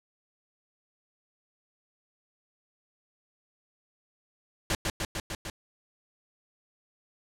pink noise with echo, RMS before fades -27 dBFS, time 4.7-4.75 s, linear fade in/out 2 ms, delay 150 ms, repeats 5, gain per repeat -2 dB, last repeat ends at 5.5 s, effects low-pass 10000 Hz 12 dB/octave

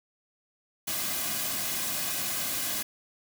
white noise with comb filter, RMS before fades -31 dBFS, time 0.87-2.83 s, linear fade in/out 10 ms, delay 2.2 ms, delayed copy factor -0.6, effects none

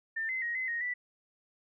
sine tone with pitch steps, 1795 / 2054 / 1883 / 2042 / 1869 / 1970 Hz, A6 / C7 / A#6 / C7 / A#6 / B6, +34 / -33 / +17 / -43 / +4 / -5 cents, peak -31 dBFS, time 0.16-0.94 s, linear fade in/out 10 ms, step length 130 ms, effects none

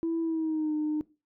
sine tone with pitch glide, 330 to 304.4 Hz, E4 to D#4, +2 to -38 cents, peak -25 dBFS, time 0.03-1.01 s, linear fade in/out 0 ms, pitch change -140 cents, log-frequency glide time 0.21-0.73 s, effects noise-tail reverb RT60 0.3 s tail -21 dB re dry + tanh soft clip ceiling -23 dBFS

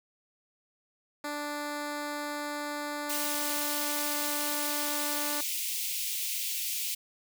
10% pulse tone, 293.7 Hz, D4, in tune, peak -25 dBFS, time 1.24-5.41 s, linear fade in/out 5 ms
white high-pass noise, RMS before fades -33 dBFS, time 3.09-6.95 s, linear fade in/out 10 ms, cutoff 2200 Hz, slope 48 dB/octave
effects none

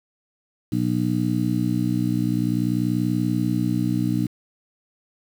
harmonic tone, 60.5 Hz, B1, 35 cents flat, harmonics 2 / 3 / 4 / 5, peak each -25 / -25 / -25 / -25 dBFS, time 0.72-4.27 s, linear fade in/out 5 ms, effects 7-bit

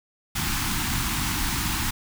pink band-stop noise, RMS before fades -26 dBFS, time 0.35-1.91 s, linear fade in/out 10 ms, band 330 to 810 Hz, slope 48 dB/octave, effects none

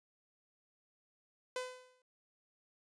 sawtooth tone with exponential decay, 506 Hz, B4, 42 cents sharp, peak -31 dBFS, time 1.56-2.02 s, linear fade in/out 2 ms, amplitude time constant 100 ms, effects resampled to 22050 Hz

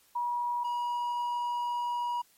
sine / triangle tone pair in turn, 963 / 963 Hz, B5 / B5, -44 / -44 cents, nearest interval unison, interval 0 cents, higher neither, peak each -28 / -27 dBFS, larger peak second, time 0.15-0.64 / 0.64-2.22 s, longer second, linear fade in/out 10 ms, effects white hiss -64 dBFS RMS until 2.37 s + MP3 64 kbps

